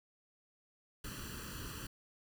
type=noise with comb filter; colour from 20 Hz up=pink; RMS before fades=-45 dBFS; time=1.04-1.87 s; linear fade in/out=5 ms; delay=0.68 ms; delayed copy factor=+0.85; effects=none